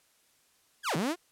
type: linear two-way sweep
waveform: sawtooth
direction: down then up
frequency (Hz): 1760 to 142.6 to 369.3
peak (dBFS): -24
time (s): 0.83-1.16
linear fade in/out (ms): 50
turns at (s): 0.96
effects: white hiss -67 dBFS RMS until 1.31 s + low-pass 12000 Hz 12 dB/octave